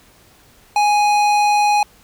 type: tone with tanh clipping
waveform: sine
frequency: 830.6 Hz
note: G#5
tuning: in tune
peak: -14 dBFS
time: 0.76-1.83 s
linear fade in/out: 2 ms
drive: 17 dB
effects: pink hiss -50 dBFS RMS until 2.03 s